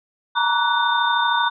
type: tone cluster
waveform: sine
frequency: 916 / 949 / 1146 / 1482 / 3615 Hz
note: A#5 / A#5 / D6 / F#6 / A7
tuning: -31 / +31 / -43 / +2 / +46 cents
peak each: -26 / -20 / -25 / -22 / -25 dBFS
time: 0.35-1.5 s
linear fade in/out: 20 ms
effects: none